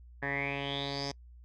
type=tone with low-pass filter sweep; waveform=10% pulse; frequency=140 Hz; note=C#3; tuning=18 cents sharp; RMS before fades=-35 dBFS; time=0.22-1.12 s; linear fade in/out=10 ms; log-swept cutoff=1700 to 5600 Hz; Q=9.2; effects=noise-tail reverb RT60 0.1 s tail -26 dB re dry + added 60 Hz sine -50 dBFS peak until 1.44 s